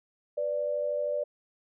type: tone pair together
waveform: sine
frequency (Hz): 494.3 / 587.3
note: B4 / D5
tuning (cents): +1 / 0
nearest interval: minor third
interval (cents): 299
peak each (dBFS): -34 / -28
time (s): 0.37-1.24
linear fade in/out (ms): 10
effects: none